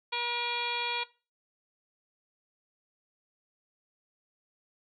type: harmonic tone with a mistuned harmonic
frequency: 479.1 Hz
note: A#4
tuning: 47 cents sharp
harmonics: 1 / 2 / 3 / 4 / 5 / 6 / 7 / 8 / 9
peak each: -43 / -34 / -42 / -45 / -35 / -44 / -37 / -43 / -42 dBFS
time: 0.12-1.04 s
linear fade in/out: 10 ms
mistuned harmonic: 6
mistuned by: -36 cents
effects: noise-tail reverb RT60 0.3 s tail -18 dB re dry